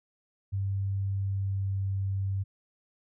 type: tone with pitch glide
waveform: sine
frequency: 98 to 97.27 Hz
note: G2 to G2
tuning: 0 to -13 cents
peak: -27 dBFS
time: 0.52-2.44 s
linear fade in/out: 20 ms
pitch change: -13 cents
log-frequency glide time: 1.16-1.81 s
effects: none